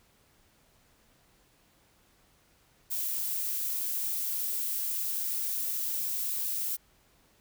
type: noise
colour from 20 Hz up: violet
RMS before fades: -32 dBFS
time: 2.9-6.77 s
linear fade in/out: 20 ms
effects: pink hiss -65 dBFS RMS until 7.4 s